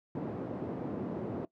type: band-pass noise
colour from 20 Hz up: pink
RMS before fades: -37 dBFS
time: 0.15-1.45 s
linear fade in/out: 2 ms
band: 160 to 450 Hz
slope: 12 dB/octave
effects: noise-tail reverb RT60 0.1 s tail -19 dB re dry + high-pass 100 Hz 12 dB/octave